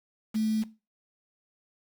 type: tone with quantisation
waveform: sine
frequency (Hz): 217.8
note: A3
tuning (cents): -17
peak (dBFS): -24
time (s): 0.34-0.64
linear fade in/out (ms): 20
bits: 7
effects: noise-tail reverb RT60 0.3 s tail -18 dB re dry